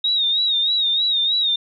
sine tone with vibrato, 3753 Hz, A#7, 11 cents sharp, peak -16 dBFS, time 0.04-1.56 s, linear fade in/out 5 ms, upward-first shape sine, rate 3.2 Hz, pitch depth 78 cents each way, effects none

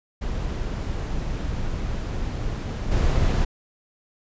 brown noise with level steps, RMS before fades -27 / -20 dBFS, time 0.21-3.45 s, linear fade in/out 10 ms, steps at 2.91 s, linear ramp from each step 10 ms, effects resampled to 16000 Hz

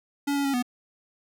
square tone with pitch steps, 283.8 / 281.5 / 275.9 / 246.4 Hz, C#4 / C#4 / C#4 / B3, +41 / +27 / -8 / -4 cents, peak -24 dBFS, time 0.27-0.626 s, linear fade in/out 10 ms, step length 89 ms, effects none

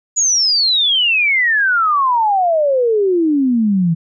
sine exponential sweep, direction down, 6940 to 159.9 Hz, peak -11 dBFS, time 0.16-3.95 s, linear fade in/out 20 ms, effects none

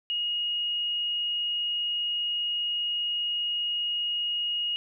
sine tone, 2875 Hz, F7, 50 cents sharp, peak -26 dBFS, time 0.1-4.76 s, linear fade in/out 0 ms, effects none

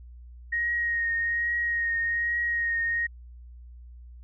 sine tone with vibrato, 1872 Hz, A#6, 7 cents sharp, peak -24 dBFS, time 0.52-3.07 s, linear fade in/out 10 ms, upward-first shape triangle, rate 1.2 Hz, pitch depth 25 cents each way, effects added 60 Hz sine -43 dBFS peak until 4.23 s

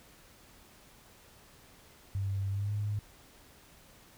sine tone with pitch glide, 98 to 103.83 Hz, G2 to G#2, 0 to 0 cents, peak -30 dBFS, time 2.15-2.99 s, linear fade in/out 0 ms, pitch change +100 cents, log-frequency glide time 2.5-2.73 s, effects pink hiss -58 dBFS RMS until 4.17 s

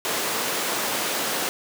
pink high-pass noise, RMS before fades -26 dBFS, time 0.05-1.49 s, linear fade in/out 0 ms, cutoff 360 Hz, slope 12 dB/octave, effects none

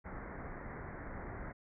pink low-pass noise, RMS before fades -45 dBFS, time 0.04-1.53 s, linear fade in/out 20 ms, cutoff 2100 Hz, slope 96 dB/octave, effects none

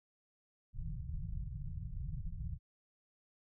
pink low-pass noise, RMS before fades -41 dBFS, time 0.73-2.59 s, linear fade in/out 50 ms, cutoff 170 Hz, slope 96 dB/octave, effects none

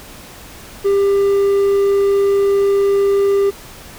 triangle tone, 397.7 Hz, G4, 25 cents sharp, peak -9 dBFS, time 0.84-3.51 s, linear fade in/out 20 ms, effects pink hiss -37 dBFS RMS until 3.98 s

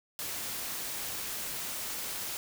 white noise, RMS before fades -37 dBFS, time 0.19-2.37 s, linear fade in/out 0 ms, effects none

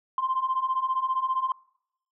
sine beating tone pair, 1035 / 1050 Hz, C6 / C6, -19 / +6 cents, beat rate 15 Hz, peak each -28 / -25 dBFS, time 0.18-1.52 s, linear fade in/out 2 ms, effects noise-tail reverb RT60 0.7 s tail -24 dB re dry + tanh soft clip ceiling -17 dBFS

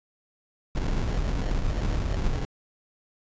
brown noise with sample-and-hold, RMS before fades -26 dBFS, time 0.75-2.45 s, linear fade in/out 0 ms, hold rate 1225 Hz, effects resampled to 16000 Hz

